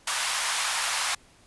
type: high-pass noise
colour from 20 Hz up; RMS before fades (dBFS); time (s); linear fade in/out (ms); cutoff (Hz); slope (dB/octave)
pink; -27; 0.07-1.15; 5; 890; 24
effects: pink hiss -57 dBFS RMS until 1.46 s + resampled to 24000 Hz